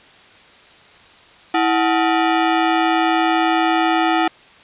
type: ring-modulated tone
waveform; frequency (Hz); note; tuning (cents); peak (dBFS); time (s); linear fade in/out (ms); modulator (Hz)
sawtooth; 534; C5; +35; -7; 1.54-4.28; 5; 207
effects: white hiss -46 dBFS RMS until 4.63 s + resampled to 8000 Hz